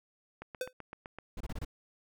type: click train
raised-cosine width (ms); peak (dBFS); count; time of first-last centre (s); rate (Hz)
0.5; -28; 7; 0.42-1.186; 7.83
type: tone with exponential decay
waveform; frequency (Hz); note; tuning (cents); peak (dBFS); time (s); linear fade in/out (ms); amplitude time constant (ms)
square; 509; C5; -48; -30; 0.61-0.73; 2; 24
type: noise bursts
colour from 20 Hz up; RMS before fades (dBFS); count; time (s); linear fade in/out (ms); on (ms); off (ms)
brown; -37; 5; 1.37-1.649; 5; 35; 26
effects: none